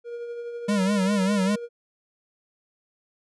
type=tone with tremolo; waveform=triangle; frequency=473.8 Hz; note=A#4; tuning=28 cents sharp; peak=-28 dBFS; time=0.04-1.69 s; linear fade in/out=50 ms; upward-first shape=triangle; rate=12 Hz; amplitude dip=40%
type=tone with vibrato; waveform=square; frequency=197 Hz; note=G3; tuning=9 cents sharp; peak=-21 dBFS; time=0.68-1.56 s; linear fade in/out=10 ms; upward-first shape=sine; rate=5 Hz; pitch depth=100 cents each way
effects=resampled to 24000 Hz